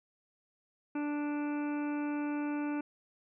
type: harmonic tone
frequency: 293.7 Hz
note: D4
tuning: in tune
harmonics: 1 / 2 / 3 / 4 / 5 / 6 / 7 / 8 / 9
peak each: -32 / -46 / -44 / -51 / -47 / -60 / -59 / -52 / -53 dBFS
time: 0.95-2.81 s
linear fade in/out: 5 ms
effects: none